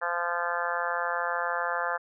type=harmonic tone; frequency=172.9 Hz; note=F3; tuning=17 cents flat; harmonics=3 / 4 / 5 / 6 / 7 / 8 / 9 / 10; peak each=-35 / -35 / -35 / -35 / -35 / -35 / -35 / -35 dBFS; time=0.01-1.98 s; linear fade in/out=20 ms; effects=none